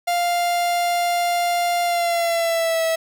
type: tone with pitch glide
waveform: 45% pulse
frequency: 698.5 to 651.7 Hz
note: F5 to E5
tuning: 0 to -20 cents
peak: -18 dBFS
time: 0.07-2.96 s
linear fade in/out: 10 ms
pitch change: -120 cents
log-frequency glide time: 1.84-2.84 s
effects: 8-bit